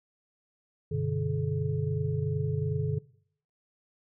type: tone cluster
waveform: sine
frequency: 97.4 / 125.5 / 148.2 / 427.5 Hz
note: G2 / B2 / D3 / A4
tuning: -11 / +28 / +16 / -50 cents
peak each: -33 / -33 / -30 / -35 dBFS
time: 0.91-2.99 s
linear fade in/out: 10 ms
effects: noise-tail reverb RT60 0.6 s tail -21 dB re dry